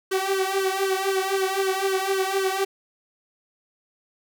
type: tone with flanger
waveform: sawtooth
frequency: 384.8 Hz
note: G4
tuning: 32 cents flat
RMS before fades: -24 dBFS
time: 0.11-2.65 s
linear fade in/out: 10 ms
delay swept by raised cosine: 1.9 to 4.2 ms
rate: 3.9 Hz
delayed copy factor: +0.95
effects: none